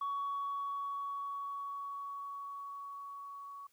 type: tone with level ramp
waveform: sine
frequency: 1122 Hz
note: C#6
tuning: 21 cents sharp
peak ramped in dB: -32 to -45 dBFS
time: 0.01-3.67 s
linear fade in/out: 5 ms
effects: tanh soft clip ceiling -31 dBFS + white hiss -73 dBFS RMS until 3.72 s